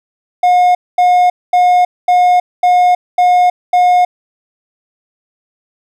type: tone bursts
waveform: triangle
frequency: 719 Hz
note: F#5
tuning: 50 cents flat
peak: -4 dBFS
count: 7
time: 0.43-4.05 s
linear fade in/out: 5 ms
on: 320 ms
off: 230 ms
effects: none